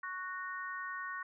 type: harmonic tone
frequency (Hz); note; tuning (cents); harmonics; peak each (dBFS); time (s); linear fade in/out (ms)
370; F#4; 0; 3 / 4 / 5; -42 / -43 / -43; 0.03-1.23; 5
effects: none